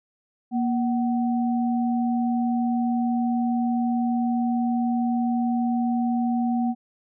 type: tone pair together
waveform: sine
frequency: 236.7 / 752 Hz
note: A#3 / F#5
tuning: +27 / +28 cents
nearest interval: octave + minor sixth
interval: 2001 cents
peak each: -21 / -29 dBFS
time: 0.51-6.75 s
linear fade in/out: 50 ms
effects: none